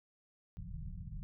pink low-pass noise, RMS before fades -44 dBFS, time 0.57-1.23 s, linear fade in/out 0 ms, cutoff 190 Hz, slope 96 dB/octave, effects none

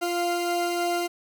40% pulse tone pair together, 347.4 / 698 Hz, F4 / F5, -9 / -1 cents, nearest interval octave, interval 1208 cents, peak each -26 dBFS, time 0.01-1.08 s, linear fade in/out 20 ms, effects none

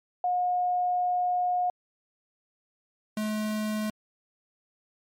sine / square tone pair in turn, 720 / 214.1 Hz, F#5 / A3, -47 / -47 cents, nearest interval octave + major sixth, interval 2100 cents, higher first, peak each -23 / -28 dBFS, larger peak first, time 0.24-1.7 / 3.17-3.9 s, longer first, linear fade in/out 2 ms, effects MP3 64 kbps

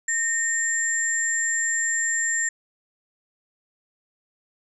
sine tone pair together, 1835 / 7340 Hz, A#6 / A#8, -28 / -28 cents, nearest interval 2 octaves, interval 2400 cents, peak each -24 dBFS, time 0.08-2.49 s, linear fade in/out 5 ms, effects none

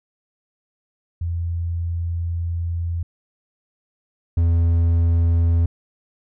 sine / triangle tone pair in turn, 85 / 84.17 Hz, F2 / E2, -46 / +37 cents, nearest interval unison, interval 17 cents, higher first, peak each -21 / -12 dBFS, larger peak second, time 1.21-3.03 / 4.37-5.66 s, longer first, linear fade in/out 5 ms, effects none

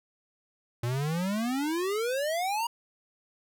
square exponential sweep, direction up, 115.7 to 961 Hz, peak -28 dBFS, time 0.83-2.67 s, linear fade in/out 5 ms, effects none

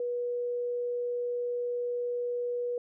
sine tone, 485.4 Hz, B4, 30 cents flat, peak -29 dBFS, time 0-2.78 s, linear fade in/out 2 ms, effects none

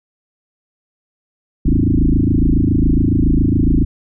sine tone with frequency modulation, 110 Hz, A2, in tune, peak -10 dBFS, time 1.65-3.85 s, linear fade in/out 10 ms, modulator 27.2 Hz, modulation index 7.4, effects none

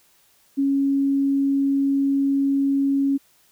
sine tone, 276.2 Hz, C#4, 6 cents flat, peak -17 dBFS, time 0.57-3.18 s, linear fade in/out 20 ms, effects white hiss -59 dBFS RMS until 3.51 s

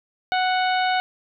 harmonic tone with a mistuned harmonic, 740 Hz, F#5, in tune, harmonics 1 / 2 / 3 / 4 / 5 / 6, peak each -20 / -26 / -30 / -32 / -34 / -36 dBFS, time 0.32-1 s, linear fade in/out 0 ms, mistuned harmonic 6, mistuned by -63 cents, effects none

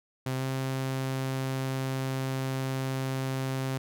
sawtooth tone with pitch glide, 130.5 to 132.63 Hz, C3 to C3, -4 to +24 cents, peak -25 dBFS, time 0.26-3.78 s, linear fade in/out 5 ms, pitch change +28 cents, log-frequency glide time 0.37-0.44 s, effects none

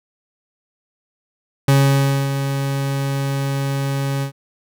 40% pulse tone with ADSR envelope, 137.9 Hz, C#3, 9 cents flat, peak -9 dBFS, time 1.68-4.32 s, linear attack 4 ms, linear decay 600 ms, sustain -9 dB, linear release 95 ms, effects none

